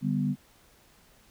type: chord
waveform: sine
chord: G major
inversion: second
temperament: equal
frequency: 146.83 / 196 / 246.9 Hz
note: D3 / G3 / B3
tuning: 0 / 0 / 0 cents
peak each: -29 dBFS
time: 0.01-0.36 s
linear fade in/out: 50 ms
effects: pink hiss -60 dBFS RMS until 1.3 s